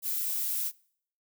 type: noise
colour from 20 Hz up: violet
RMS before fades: -31 dBFS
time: 0.02-0.72 s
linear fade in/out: 50 ms
effects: noise-tail reverb RT60 0.6 s tail -24 dB re dry